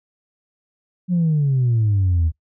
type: exponential sweep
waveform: sine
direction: down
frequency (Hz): 183.5 to 77.78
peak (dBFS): -13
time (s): 1.08-2.32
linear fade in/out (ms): 50
effects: noise-tail reverb RT60 0.1 s tail -21 dB re dry + tanh soft clip ceiling -12 dBFS